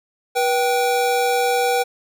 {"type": "tone pair together", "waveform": "square", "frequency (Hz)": [486.5, 777], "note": ["B4", "G5"], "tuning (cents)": [-26, -16], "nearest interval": "minor sixth", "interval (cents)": 810, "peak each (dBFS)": -20, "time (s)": [0.35, 1.84], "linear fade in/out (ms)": 20, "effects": []}